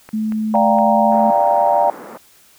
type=click train; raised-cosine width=0.5 ms; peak=-20 dBFS; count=4; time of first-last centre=0.09-0.786 s; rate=4.31 Hz
type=tone with pitch glide; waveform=sine; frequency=217.1 to 218.9 Hz; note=A3 to A3; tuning=-23 to -9 cents; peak=-17 dBFS; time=0.13-1.31 s; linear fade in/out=10 ms; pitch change=+14 cents; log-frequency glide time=0.85-1.15 s
type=chord; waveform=sine; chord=G minor seventh; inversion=second; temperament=equal; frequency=587.3 / 698.5 / 784 / 932.3 Hz; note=D5 / F5 / G5 / Bb5; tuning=0 / 0 / 0 / 0 cents; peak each=-17 dBFS; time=0.54-1.9 s; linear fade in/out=2 ms
type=band-pass noise; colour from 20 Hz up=pink; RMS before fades=-35 dBFS; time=1.11-2.18 s; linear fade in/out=10 ms; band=220 to 1500 Hz; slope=24 dB/octave
effects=white hiss -50 dBFS RMS until 2.58 s